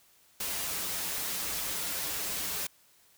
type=noise with comb filter; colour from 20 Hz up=white; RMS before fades=-34 dBFS; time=0.4-2.67 s; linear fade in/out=5 ms; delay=8.2 ms; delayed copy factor=-0.6; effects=white hiss -63 dBFS RMS until 3.17 s